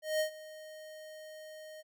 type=tone with ADSR envelope; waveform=square; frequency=621 Hz; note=D#5; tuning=3 cents flat; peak=-28 dBFS; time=0.02-1.83 s; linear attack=180 ms; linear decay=100 ms; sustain=-19 dB; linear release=31 ms; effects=none

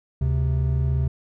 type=tone pair together; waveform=triangle; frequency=74 / 132 Hz; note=D2 / C3; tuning=+14 / +16 cents; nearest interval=minor seventh; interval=1002 cents; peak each=-20 dBFS; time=0.21-1.08 s; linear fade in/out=5 ms; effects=none

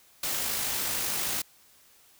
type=noise with amplitude modulation; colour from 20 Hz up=white; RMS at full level=-29 dBFS; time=0.23-1.42 s; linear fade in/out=5 ms; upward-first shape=sine; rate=53 Hz; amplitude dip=25%; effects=white hiss -59 dBFS RMS until 2.19 s

